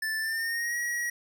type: tone with pitch glide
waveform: square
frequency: 1760 to 1908.2 Hz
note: A6 to A#6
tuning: 0 to +40 cents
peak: -29 dBFS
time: 0.02-1.1 s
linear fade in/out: 5 ms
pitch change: +140 cents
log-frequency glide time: 0.19-0.77 s
effects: none